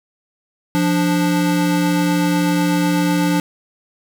square tone pair together, 174.61 / 293.7 Hz, F3 / D4, 0 / 0 cents, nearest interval major sixth, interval 900 cents, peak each -18 dBFS, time 0.75-3.4 s, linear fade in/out 0 ms, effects none

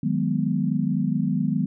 sine chord, G# minor seventh, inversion second, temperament equal with one note detuned, 155.56 / 182.98 / 207.7 / 246.9 Hz, D#3 / F#3 / G#3 / B3, 0 / -19 / 0 / 0 cents, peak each -26 dBFS, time 0.03-1.66 s, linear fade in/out 5 ms, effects none

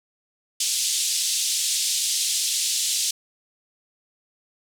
white band-pass noise, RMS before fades -24 dBFS, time 0.6-3.11 s, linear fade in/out 5 ms, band 3200 to 9100 Hz, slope 24 dB/octave, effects none

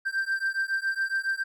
triangle beating tone pair, 1568 / 1575.2 Hz, G6 / G6, 0 / +8 cents, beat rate 7.2 Hz, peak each -27 dBFS, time 0.05-1.44 s, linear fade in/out 20 ms, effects none

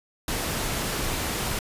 pink noise, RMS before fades -28 dBFS, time 0.28-1.59 s, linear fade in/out 2 ms, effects resampled to 32000 Hz

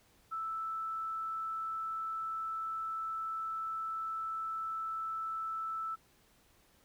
sine tone, 1318.5 Hz, E6, in tune, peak -35 dBFS, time 0.31-5.96 s, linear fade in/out 20 ms, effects pink hiss -67 dBFS RMS until 6.84 s

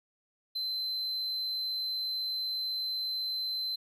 triangle tone, 4074 Hz, C8, 47 cents flat, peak -30 dBFS, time 0.55-3.76 s, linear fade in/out 10 ms, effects none

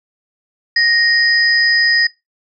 sine tone pair together, 1864.7 / 4983 Hz, A#6 / D#8, 0 / +2 cents, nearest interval octave + perfect fourth, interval 1702 cents, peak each -12 / -14 dBFS, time 0.76-2.07 s, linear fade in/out 5 ms, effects noise-tail reverb RT60 0.2 s tail -21 dB re dry

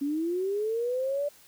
sine linear sweep, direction up, 274.9 to 587.3 Hz, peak -26 dBFS, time 0.01-1.29 s, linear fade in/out 10 ms, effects white hiss -56 dBFS RMS until 1.47 s

